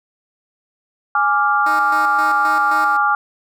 sine chord, D diminished, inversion second, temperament equal, 830.6 / 1174.7 / 1396.9 Hz, Ab5 / D6 / F6, 0 / 0 / 0 cents, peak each -18 / -17 / -17 dBFS, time 1.15-3.15 s, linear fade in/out 2 ms
10% pulse tone with tremolo, 311.1 Hz, D#4, in tune, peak -18 dBFS, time 1.66-2.97 s, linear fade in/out 5 ms, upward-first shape square, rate 3.8 Hz, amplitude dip 60%
effects none

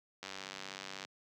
click train, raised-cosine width 0.2 ms, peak -25 dBFS, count 80, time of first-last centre 0.23-1.05 s, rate 96.4 Hz, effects high-pass 150 Hz 12 dB/octave

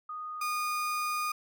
sine / 35% pulse tone pair in turn, 1237 / 1224.9 Hz, D#6 / D#6, -10 / -27 cents, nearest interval unison, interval 17 cents, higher first, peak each -36 / -28 dBFS, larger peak second, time 0.09-0.41 / 0.41-1.32 s, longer second, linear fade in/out 5 ms, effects none

